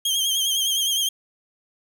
sawtooth tone with vibrato, 3189 Hz, G7, 29 cents sharp, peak -17 dBFS, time 0.05-1.09 s, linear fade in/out 5 ms, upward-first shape triangle, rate 9.8 Hz, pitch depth 69 cents each way, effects none

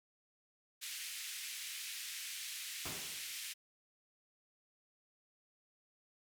pink band-pass noise, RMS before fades -45 dBFS, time 0.81-3.54 s, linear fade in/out 20 ms, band 2100 to 14000 Hz, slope 24 dB/octave
pink noise with exponential decay, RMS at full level -42 dBFS, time 2.85-3.45 s, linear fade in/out 5 ms, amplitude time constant 130 ms
effects high-pass 100 Hz 12 dB/octave

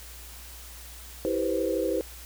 sine chord, C major seventh, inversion first, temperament just, 327 / 392.4 / 490.5 / 523.3 Hz, E4 / G4 / B4 / C5, -14 / +2 / -12 / 0 cents, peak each -30 dBFS, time 1.25-2.01 s, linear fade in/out 0 ms, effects added 60 Hz sine -45 dBFS peak until 2.25 s + white hiss -46 dBFS RMS until 2.25 s

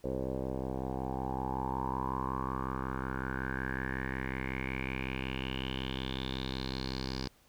10% pulse tone with low-pass filter sweep, 65.41 Hz, C2, in tune, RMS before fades -36 dBFS, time 0.04-7.28 s, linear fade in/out 5 ms, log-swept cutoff 540 to 4900 Hz, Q 6.8, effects pink hiss -65 dBFS RMS until 7.48 s

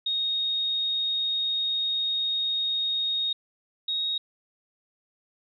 sine tone pair in turn, 3728 / 3763 Hz, A#7 / A#7, -1 / +16 cents, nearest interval unison, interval 17 cents, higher second, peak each -24 / -25 dBFS, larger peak first, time 0.06-3.33 / 3.88-4.18 s, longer first, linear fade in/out 5 ms, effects none

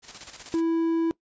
white noise with tremolo, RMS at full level -39 dBFS, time 0.02-0.62 s, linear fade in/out 50 ms, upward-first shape square, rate 16 Hz, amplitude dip 60%
triangle tone, 329.6 Hz, E4, in tune, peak -19 dBFS, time 0.54-1.11 s, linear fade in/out 0 ms
effects noise-tail reverb RT60 0.1 s tail -20 dB re dry + resampled to 16000 Hz

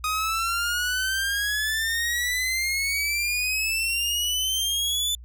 sawtooth exponential sweep, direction up, 1244.5 to 3520 Hz, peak -20 dBFS, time 0.04-5.15 s, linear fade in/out 2 ms, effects added 60 Hz sine -40 dBFS peak until 5.24 s

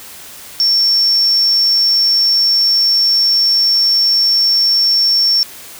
sine tone, 5450 Hz, F8, 43 cents flat, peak -9 dBFS, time 0.6-5.43 s, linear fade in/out 0 ms, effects white hiss -34 dBFS RMS until 5.79 s

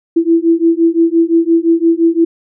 sine beating tone pair, 329.6 / 335.4 Hz, E4 / E4, 0 / +30 cents, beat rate 5.8 Hz, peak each -11 dBFS, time 0.16-2.25 s, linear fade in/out 10 ms, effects none

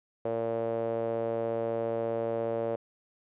sawtooth tone with band-pass filter, 114.6 Hz, A#2, 29 cents flat, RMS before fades -31 dBFS, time 0.25-2.76 s, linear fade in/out 5 ms, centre 530 Hz, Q 5.1, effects resampled to 8000 Hz

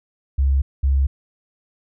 sine tone pair in turn, 68.2 / 68.2 Hz, C#2 / C#2, -28 / -28 cents, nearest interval unison, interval 0 cents, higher neither, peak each -13 dBFS, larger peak neither, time 0.38-0.62 / 0.83-1.07 s, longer neither, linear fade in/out 10 ms, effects tanh soft clip ceiling -9 dBFS

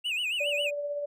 triangle tone with vibrato, 2705 Hz, E7, 44 cents sharp, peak -26 dBFS, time 0.04-0.71 s, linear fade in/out 20 ms, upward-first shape sine, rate 7.3 Hz, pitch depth 170 cents each way
sine tone with tremolo, 580 Hz, D5, 22 cents flat, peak -28 dBFS, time 0.4-1.06 s, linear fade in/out 10 ms, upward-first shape triangle, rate 16 Hz, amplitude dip 40%
effects none

